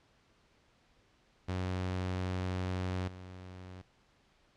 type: tone with level steps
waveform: sawtooth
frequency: 92 Hz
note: F#2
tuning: 9 cents flat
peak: -29 / -42 dBFS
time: 1.48-3.82 s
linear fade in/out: 10 ms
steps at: 3.08 s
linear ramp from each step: 2 ms
effects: pink hiss -68 dBFS RMS until 4.56 s + low-pass 5000 Hz 12 dB/octave